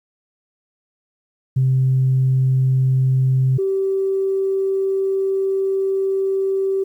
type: tone pair in turn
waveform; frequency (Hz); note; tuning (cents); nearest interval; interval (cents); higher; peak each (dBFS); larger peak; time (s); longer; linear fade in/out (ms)
sine; 130.9 / 386.9; C3 / G4; +1 / -23; octave + perfect fifth; 1876; second; -12 / -16; first; 1.56-3.58 / 3.58-6.84; second; 10
effects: tanh soft clip ceiling -9 dBFS + 9-bit